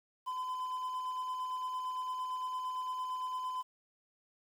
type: tone with tremolo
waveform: triangle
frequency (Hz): 1016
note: B5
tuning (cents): +49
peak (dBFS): -32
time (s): 0.26-3.63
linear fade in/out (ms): 20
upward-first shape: sine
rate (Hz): 8.8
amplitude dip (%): 30
effects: 10-bit